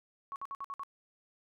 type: tone bursts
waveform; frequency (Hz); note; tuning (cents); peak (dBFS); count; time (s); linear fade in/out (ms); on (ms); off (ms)
sine; 1108.7; C#6; 0; -37; 6; 0.32-0.834; 0; 39; 56
effects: none